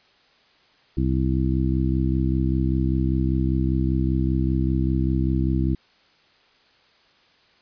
harmonic tone, 65.1 Hz, C2, 8 cents flat, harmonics 1 / 2 / 3 / 4 / 5, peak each -23 / -24 / -27 / -28 / -27 dBFS, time 0.97-5.75 s, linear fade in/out 5 ms, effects white hiss -58 dBFS RMS until 7.61 s + resampled to 11025 Hz

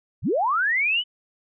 sine linear sweep, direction up, 58.27 to 3049 Hz, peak -19 dBFS, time 0.22-1.04 s, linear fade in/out 50 ms, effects none

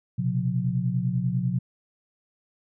sine tone cluster, 122.6 / 132.7 / 179.7 Hz, B2 / C3 / F3, -12 / +25 / +50 cents, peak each -27 dBFS, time 0.18-1.59 s, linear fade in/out 10 ms, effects none

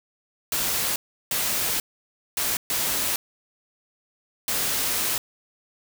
white noise bursts at uneven times, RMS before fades -25 dBFS, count 5, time 0.52-0.96 / 1.31-1.8 / 2.37-2.57 / 2.7-3.16 / 4.48-5.18 s, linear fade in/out 2 ms, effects none

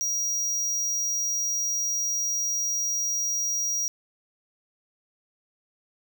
square tone, 5740 Hz, F8, 47 cents sharp, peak -25 dBFS, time 0.01-3.88 s, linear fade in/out 0 ms, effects none

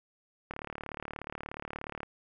click train, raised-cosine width 0.5 ms, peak -23 dBFS, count 57, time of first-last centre 0.51-2.032 s, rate 36.8 Hz, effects none

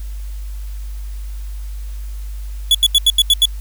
45% pulse tone bursts, 3402 Hz, G#7, 41 cents sharp, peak -8 dBFS, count 7, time 2.71-3.455 s, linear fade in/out 2 ms, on 37 ms, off 81 ms, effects added 50 Hz sine -24 dBFS peak until 3.6 s + white hiss -46 dBFS RMS until 3.6 s

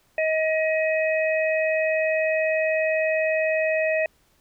harmonic tone, 632 Hz, D#5, 27 cents sharp, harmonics 1 / 3 / 4, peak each -21 / -28 / -28 dBFS, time 0.18-4.06 s, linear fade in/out 2 ms, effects pink hiss -63 dBFS RMS until 4.4 s

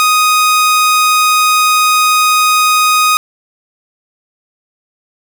sawtooth tone, 1247 Hz, D#6, 3 cents sharp, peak -4 dBFS, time 0-3.17 s, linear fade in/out 0 ms, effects none

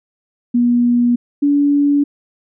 sine tone pair in turn, 241.1 / 286.7 Hz, B3 / D4, -41 / -42 cents, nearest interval minor third, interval 299 cents, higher second, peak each -10 dBFS, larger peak neither, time 0.54-1.16 / 1.42-2.04 s, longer neither, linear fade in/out 10 ms, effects none

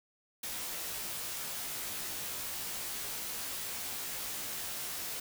white noise with comb filter, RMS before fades -39 dBFS, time 0.43-5.2 s, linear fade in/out 5 ms, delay 16 ms, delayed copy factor -1, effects none

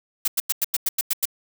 blue noise bursts, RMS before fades -21 dBFS, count 9, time 0.25-1.255 s, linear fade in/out 5 ms, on 29 ms, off 93 ms, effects none

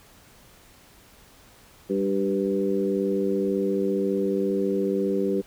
harmonic tone with a mistuned harmonic, 98.3 Hz, G2, 5 cents sharp, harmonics 2 / 3 / 4 / 5, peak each -27 / -29 / -25 / -29 dBFS, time 1.89-5.42 s, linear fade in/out 20 ms, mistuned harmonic 4, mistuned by -16 cents, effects pink hiss -53 dBFS RMS until 5.46 s

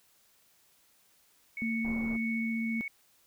sine tone with tremolo, 2217 Hz, C#7, in tune, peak -34 dBFS, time 1.57-2.88 s, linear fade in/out 2 ms, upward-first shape sine, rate 1.7 Hz, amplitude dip 30%
sine tone with vibrato, 227 Hz, A#3, 46 cents flat, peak -30 dBFS, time 1.62-2.81 s, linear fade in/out 0 ms, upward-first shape square, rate 15 Hz, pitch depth 9 cents each way
pink low-pass noise, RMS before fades -43 dBFS, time 1.84-2.17 s, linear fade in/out 10 ms, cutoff 1100 Hz, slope 24 dB/octave
effects white hiss -66 dBFS RMS until 3.26 s

